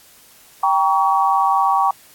sine chord, G diminished, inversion none, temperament just, 784 / 940.8 / 1128.9 Hz, G5 / Bb5 / Db6, 0 / +16 / +31 cents, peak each -17 / -19 / -17 dBFS, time 0.63-1.91 s, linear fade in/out 5 ms, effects white hiss -48 dBFS RMS until 2.14 s + AAC 64 kbps

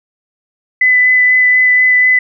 sine tone with vibrato, 2004 Hz, B6, 25 cents sharp, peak -6 dBFS, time 0.81-2.19 s, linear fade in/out 5 ms, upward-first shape sine, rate 4.1 Hz, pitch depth 9 cents each way, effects none

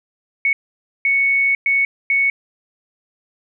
sine tone bursts at uneven times, 2217 Hz, C#7, in tune, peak -13 dBFS, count 4, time 0.45-0.53 / 1.05-1.55 / 1.66-1.85 / 2.1-2.3 s, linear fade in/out 2 ms, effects none

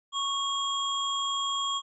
sine tone cluster, 1109 / 3271 / 7240 Hz, C#6 / G#7 / A8, 0 / -27 / +48 cents, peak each -30 / -30 / -39 dBFS, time 0.12-1.82 s, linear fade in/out 50 ms, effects none

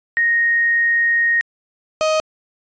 sine / 35% pulse tone pair in turn, 1864.7 / 626.1 Hz, A#6 / D#5, 0 / +11 cents, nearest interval octave + perfect fifth, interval 1889 cents, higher first, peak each -13 dBFS, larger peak neither, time 0.17-1.41 / 2.01-2.2 s, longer first, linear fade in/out 0 ms, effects resampled to 16000 Hz

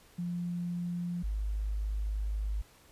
sine tone pair in turn, 174.61 / 51.91 Hz, F3 / G#1, 0 / 0 cents, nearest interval octave + major sixth, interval 2100 cents, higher first, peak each -32 / -30 dBFS, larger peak second, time 0.18-1.23 / 1.23-2.62 s, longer second, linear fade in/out 10 ms, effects pink hiss -60 dBFS RMS until 2.91 s + resampled to 32000 Hz

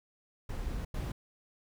brown noise bursts at uneven times, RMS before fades -36 dBFS, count 2, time 0.49-0.85 / 0.94-1.12 s, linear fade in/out 5 ms, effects none

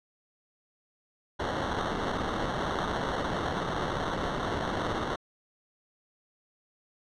white noise with sample-and-hold, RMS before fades -31 dBFS, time 1.39-5.16 s, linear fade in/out 10 ms, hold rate 2450 Hz, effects low-pass 4000 Hz 12 dB/octave

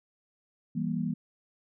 sine chord, E diminished, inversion none, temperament equal with one note detuned, 164.81 / 196 / 237.8 Hz, E3 / G3 / Bb3, 0 / 0 / +35 cents, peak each -32 / -33 / -32 dBFS, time 0.75-1.14 s, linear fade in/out 10 ms, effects none

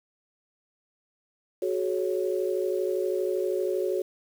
sine chord, F# suspended second, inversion none, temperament equal with one note detuned, 370 / 422.6 / 554.4 Hz, F#4 / G#4 / C#5, 0 / +30 / 0 cents, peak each -27 / -30 / -31 dBFS, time 1.62-4.02 s, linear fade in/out 5 ms, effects 8-bit

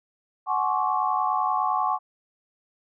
sine tone cluster, 744 / 851 / 1072 / 1142 Hz, F#5 / G#5 / C6 / D6, +9 / +42 / +42 / -49 cents, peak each -27 dBFS, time 0.46-1.99 s, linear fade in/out 50 ms, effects none

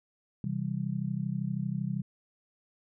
sine chord, C major, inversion none, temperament just, 130.81 / 163.52 / 196.22 Hz, C3 / E3 / G3, 0 / -14 / +2 cents, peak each -34 dBFS, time 0.44-2.02 s, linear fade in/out 2 ms, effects none

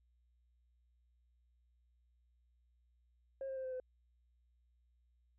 sine tone with pitch steps, 539 / 531.6 / 524.3 / 517 / 509.9 Hz, C#5 / C5 / C5 / C5 / C5, -49 / +27 / +3 / -21 / -45 cents, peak -38 dBFS, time 3.41-3.8 s, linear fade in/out 2 ms, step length 78 ms, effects tanh soft clip ceiling -37 dBFS + added 60 Hz sine -70 dBFS peak until 5.38 s

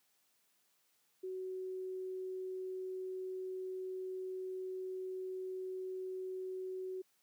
sine tone, 373.5 Hz, F#4, 16 cents sharp, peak -39 dBFS, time 1.23-7.02 s, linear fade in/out 10 ms, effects white hiss -75 dBFS RMS until 7.22 s + high-pass 150 Hz 12 dB/octave

